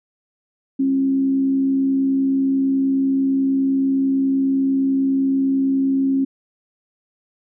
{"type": "tone with frequency modulation", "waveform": "sine", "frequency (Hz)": 269.4, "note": "C#4", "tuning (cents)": -49, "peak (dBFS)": -15, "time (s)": [0.79, 6.25], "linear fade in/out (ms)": 10, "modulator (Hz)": 69.3, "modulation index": 0.24, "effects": []}